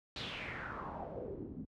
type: noise with low-pass filter sweep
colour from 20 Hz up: pink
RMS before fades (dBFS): -43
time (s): 0.16-1.65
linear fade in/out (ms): 2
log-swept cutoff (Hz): 4100 to 220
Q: 4
effects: high-pass 60 Hz 12 dB/octave